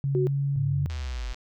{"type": "tone with pitch glide", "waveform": "sine", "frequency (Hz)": [138.59, 139.96], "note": ["C#3", "C#3"], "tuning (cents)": [0, 17], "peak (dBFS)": -23, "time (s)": [0.04, 0.86], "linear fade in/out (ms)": 0, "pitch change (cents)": 17, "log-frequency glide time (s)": [0.23, 0.42]}
{"type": "tone", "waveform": "sine", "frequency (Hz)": 370, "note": "F#4", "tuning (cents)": 0, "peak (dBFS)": -23, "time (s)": [0.15, 0.27], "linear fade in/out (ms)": 0}
{"type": "linear sweep", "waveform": "sine", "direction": "down", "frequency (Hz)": [111.3, 44.58], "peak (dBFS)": -29, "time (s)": [0.56, 1.33], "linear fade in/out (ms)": 0}
{"type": "click train", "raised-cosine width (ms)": 0.2, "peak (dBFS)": -25, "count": 57, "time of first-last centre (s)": [0.9, 1.344], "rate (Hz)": 126}
{"effects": []}